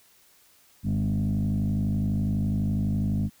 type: tone with frequency modulation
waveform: sine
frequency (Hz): 148.3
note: D3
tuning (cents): +17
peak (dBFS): -21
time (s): 0.83-3.3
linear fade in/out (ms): 50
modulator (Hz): 52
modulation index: 1.7
effects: tanh soft clip ceiling -20 dBFS + white hiss -59 dBFS RMS until 3.4 s